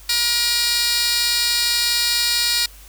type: tone with high-pass filter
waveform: 15% pulse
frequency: 475.7 Hz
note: A#4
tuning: 35 cents sharp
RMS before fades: -19 dBFS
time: 0.09-2.66 s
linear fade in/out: 5 ms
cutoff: 3500 Hz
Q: 2.2
effects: added 50 Hz sine -42 dBFS peak until 2.88 s + white hiss -46 dBFS RMS until 2.88 s